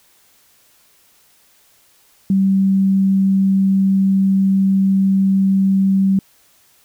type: tone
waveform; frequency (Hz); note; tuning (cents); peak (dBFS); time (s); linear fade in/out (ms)
sine; 193.3; G3; -24; -11; 2.3-6.19; 2
effects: white hiss -54 dBFS RMS until 6.84 s